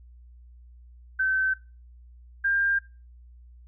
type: tone pair in turn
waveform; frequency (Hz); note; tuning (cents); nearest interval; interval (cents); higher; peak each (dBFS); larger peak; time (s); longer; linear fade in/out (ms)
sine; 1538 / 1597.9; G6 / G6; -33 / +33; minor second; 66; second; -21; neither; 1.19-1.54 / 2.44-2.79; neither; 10
effects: noise-tail reverb RT60 0.3 s tail -19 dB re dry + added 60 Hz sine -47 dBFS peak until 3.67 s